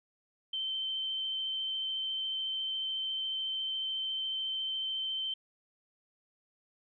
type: tone with vibrato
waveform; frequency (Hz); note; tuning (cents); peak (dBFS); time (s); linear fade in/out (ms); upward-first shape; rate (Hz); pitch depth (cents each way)
sine; 3100; G7; -20; -32; 0.53-5.34; 5; square; 14; 10
effects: none